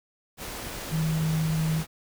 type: tone in noise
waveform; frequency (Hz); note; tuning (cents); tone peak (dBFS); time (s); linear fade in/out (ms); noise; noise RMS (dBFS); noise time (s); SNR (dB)
sine; 158.7; D#3; +35; -23; 0.9-1.84; 50; pink; -36; 0.37-1.87; +10
effects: none